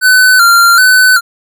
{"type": "tone with vibrato", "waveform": "square", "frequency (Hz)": 1445, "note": "F#6", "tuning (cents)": -41, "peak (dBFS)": -4, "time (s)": [0.01, 1.21], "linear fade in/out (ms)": 50, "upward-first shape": "square", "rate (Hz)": 1.3, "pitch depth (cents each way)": 73, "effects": []}